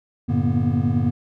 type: tone cluster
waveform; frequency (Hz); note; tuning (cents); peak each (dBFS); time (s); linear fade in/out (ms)
triangle; 96.1 / 113.5 / 143.8 / 235.7 / 245.8; G2 / A#2 / D3 / A#3 / B3; -34 / -46 / -36 / +19 / -8; -22; 0.28-1.11; 20
effects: none